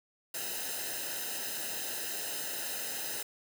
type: noise with comb filter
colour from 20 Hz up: white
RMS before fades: -37 dBFS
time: 0.34-3.23 s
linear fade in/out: 5 ms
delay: 0.88 ms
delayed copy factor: -0.8
effects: none